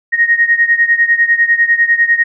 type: beating tone pair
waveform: sine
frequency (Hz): 1864.7 / 1874.7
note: A#6 / A#6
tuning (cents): 0 / +9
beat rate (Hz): 10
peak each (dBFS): -10 / -13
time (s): 0.12-2.24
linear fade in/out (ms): 20
effects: none